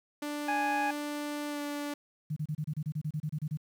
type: tone with pitch glide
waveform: sawtooth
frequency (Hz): 294.1 to 290.6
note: D4 to D4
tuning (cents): +3 to -18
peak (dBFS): -30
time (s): 0.22-1.94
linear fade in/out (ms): 5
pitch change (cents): -21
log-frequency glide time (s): 1.49-1.6
type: harmonic tone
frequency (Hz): 830.6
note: G#5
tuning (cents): 0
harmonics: 1 / 2 / 3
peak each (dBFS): -29 / -35 / -39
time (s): 0.48-0.91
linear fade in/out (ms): 5
type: tone bursts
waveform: sine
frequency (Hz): 152.5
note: D#3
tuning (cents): -34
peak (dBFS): -30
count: 14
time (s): 2.3-3.573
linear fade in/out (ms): 10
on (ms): 64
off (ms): 29
effects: 10-bit